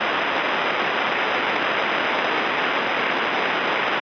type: noise with sample-and-hold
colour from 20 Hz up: blue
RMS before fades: -21 dBFS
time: 0-4 s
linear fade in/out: 10 ms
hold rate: 4410 Hz
effects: high-pass 300 Hz 12 dB/octave + resampled to 11025 Hz